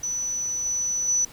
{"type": "tone with level steps", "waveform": "sine", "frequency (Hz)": 5960, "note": "F#8", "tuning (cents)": 12, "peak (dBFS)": [-25, -23, -19], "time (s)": [0.03, 1.25], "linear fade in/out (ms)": 5, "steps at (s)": [0.65, 1.08], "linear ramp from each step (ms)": 5, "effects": ["pink hiss -47 dBFS RMS until 1.32 s"]}